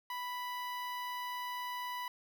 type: tone with notch filter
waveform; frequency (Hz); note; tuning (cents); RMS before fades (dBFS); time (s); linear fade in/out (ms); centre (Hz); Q
sawtooth; 988; B5; 0; -40; 0.1-2.08; 2; 7500; 0.83
effects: none